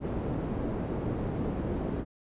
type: low-pass noise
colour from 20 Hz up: white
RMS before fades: -32 dBFS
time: 0-2.05 s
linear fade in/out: 50 ms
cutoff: 340 Hz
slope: 12 dB/octave
effects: resampled to 8000 Hz